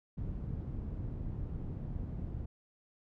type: low-pass noise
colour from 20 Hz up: white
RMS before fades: -39 dBFS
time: 0.17-2.46 s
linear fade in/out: 10 ms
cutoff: 120 Hz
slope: 12 dB/octave
effects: none